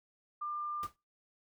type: tone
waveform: sine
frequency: 1196 Hz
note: D6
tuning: 31 cents sharp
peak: -35 dBFS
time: 0.41-0.87 s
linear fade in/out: 10 ms
type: noise with exponential decay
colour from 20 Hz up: pink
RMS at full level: -43 dBFS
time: 0.83-0.96 s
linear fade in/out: 0 ms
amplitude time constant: 27 ms
effects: noise-tail reverb RT60 0.3 s tail -25 dB re dry